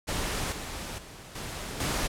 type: noise with level steps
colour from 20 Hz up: pink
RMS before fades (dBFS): -31 / -37 / -46 / -37 / -29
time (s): 0.07-2.08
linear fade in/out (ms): 20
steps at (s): 0.52 / 0.98 / 1.35 / 1.8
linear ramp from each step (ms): 5
effects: low-pass 11000 Hz 12 dB/octave